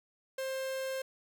45% pulse tone, 529 Hz, C5, 19 cents sharp, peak -34 dBFS, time 0.38-1.02 s, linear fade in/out 5 ms, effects none

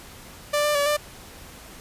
sawtooth tone with pitch steps, 589 / 594 / 573 / 594 Hz, D5 / D5 / D5 / D5, +5 / +20 / -43 / +20 cents, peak -16 dBFS, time 0.53-0.97 s, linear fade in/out 10 ms, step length 110 ms, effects pink hiss -44 dBFS RMS until 1.8 s + resampled to 32000 Hz

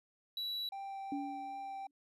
triangle tone, 3925 Hz, B7, 11 cents flat, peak -35 dBFS, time 0.37-0.69 s, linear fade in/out 2 ms
triangle tone with vibrato, 784 Hz, G5, in tune, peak -39 dBFS, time 0.72-1.87 s, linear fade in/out 5 ms, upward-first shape triangle, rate 2.6 Hz, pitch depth 9 cents each way
sine tone with exponential decay, 284.1 Hz, C#4, 43 cents sharp, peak -34 dBFS, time 1.12-1.91 s, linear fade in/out 2 ms, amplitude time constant 170 ms
effects resampled to 32000 Hz

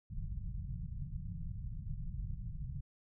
pink low-pass noise, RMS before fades -41 dBFS, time 0.1-2.81 s, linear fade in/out 5 ms, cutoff 170 Hz, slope 48 dB/octave, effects none

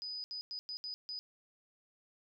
sine tone bursts at uneven times, 4978 Hz, D#8, in tune, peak -39 dBFS, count 6, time 0.02-0.24 / 0.31-0.41 / 0.51-0.59 / 0.69-0.77 / 0.84-0.94 / 1.09-1.19 s, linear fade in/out 0 ms, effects none

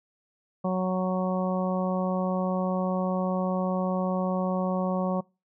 harmonic tone, 185 Hz, F#3, in tune, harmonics 1 / 2 / 3 / 4 / 5 / 6, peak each -26 / -36 / -30 / -35 / -38 / -36 dBFS, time 0.64-5.21 s, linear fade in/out 10 ms, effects noise-tail reverb RT60 0.3 s tail -26 dB re dry

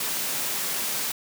white high-pass noise, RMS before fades -28 dBFS, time 0-1.12 s, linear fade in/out 5 ms, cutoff 130 Hz, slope 24 dB/octave, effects none

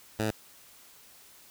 10% pulse tone, 108.3 Hz, A2, 27 cents flat, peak -19 dBFS, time 0.19-0.31 s, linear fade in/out 5 ms, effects white hiss -55 dBFS RMS until 1.5 s

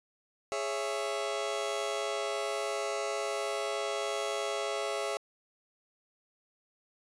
sawtooth chord, C# minor, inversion second, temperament just, 415.8 / 554.4 / 665.2 Hz, G#4 / C#5 / E5, +2 / 0 / +16 cents, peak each -32 dBFS, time 0.52-5.17 s, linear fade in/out 0 ms, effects resampled to 22050 Hz

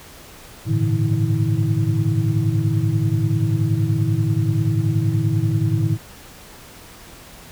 sine tone cluster, 101.5 / 111.9 / 143.9 / 160.8 / 324.2 Hz, G#2 / A2 / D3 / E3 / E4, -39 / +30 / -35 / -43 / -29 cents, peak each -24 / -19 / -23 / -24 / -27 dBFS, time 0.65-5.98 s, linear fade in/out 50 ms, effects pink hiss -42 dBFS RMS until 7.51 s

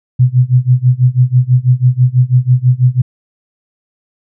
sine tone with tremolo, 126 Hz, B2, 35 cents sharp, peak -3 dBFS, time 0.19-3.02 s, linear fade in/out 10 ms, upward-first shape sine, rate 6.1 Hz, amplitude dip 95%, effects none

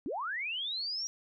sine linear sweep, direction up, 227.1 to 5740 Hz, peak -33 dBFS, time 0.06-1.07 s, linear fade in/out 0 ms, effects none

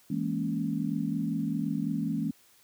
sine chord, A# half-diminished seventh, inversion second, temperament equal, 164.81 / 207.7 / 233.1 / 277.2 Hz, E3 / G#3 / A#3 / C#4, 0 / 0 / 0 / 0 cents, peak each -33 dBFS, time 0.1-2.31 s, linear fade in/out 5 ms, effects white hiss -61 dBFS RMS until 2.63 s + high-pass 60 Hz 12 dB/octave

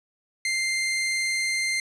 sawtooth tone, 2093 Hz, C7, in tune, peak -20 dBFS, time 0.45-1.8 s, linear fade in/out 2 ms, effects resampled to 24000 Hz

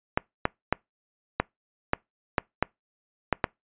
clicks, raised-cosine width 0.5 ms, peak -6 dBFS, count 9, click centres 0.175 / 0.454 / 0.726 / 1.4 / 1.934 / 2.382 / 2.626 / 3.327 / 3.442 s, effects noise-tail reverb RT60 0.2 s tail -26 dB re dry + resampled to 8000 Hz

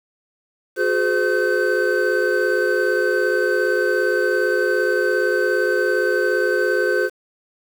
triangle tone cluster, 362.5 / 419.9 / 514 / 1531 Hz, F#4 / G#4 / C5 / G6, -35 / +19 / -31 / -41 cents, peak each -20 dBFS, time 0.76-7.1 s, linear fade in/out 50 ms, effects 7-bit

